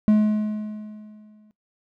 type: tone with exponential decay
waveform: triangle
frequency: 212.7 Hz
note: G#3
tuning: 42 cents sharp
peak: -10 dBFS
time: 0.08-1.51 s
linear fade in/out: 0 ms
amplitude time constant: 310 ms
effects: noise-tail reverb RT60 0.1 s tail -18 dB re dry